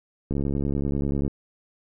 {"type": "click train", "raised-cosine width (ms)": 3, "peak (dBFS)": -14, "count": 69, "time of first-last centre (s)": [0.31, 1.279], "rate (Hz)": 70.2, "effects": []}